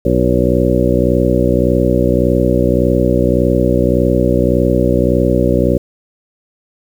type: harmonic tone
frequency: 61.74 Hz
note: B1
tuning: in tune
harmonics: 1 / 2 / 3 / 4 / 5 / 6 / 8 / 9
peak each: -18 / -18 / -18 / -18 / -18 / -18 / -18 / -18 dBFS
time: 0.05-5.78 s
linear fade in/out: 5 ms
effects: 7-bit